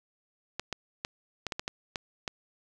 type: clicks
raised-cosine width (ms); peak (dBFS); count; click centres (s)
0.2; -15; 9; 0.596 / 0.727 / 1.049 / 1.467 / 1.522 / 1.595 / 1.679 / 1.958 / 2.278
effects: none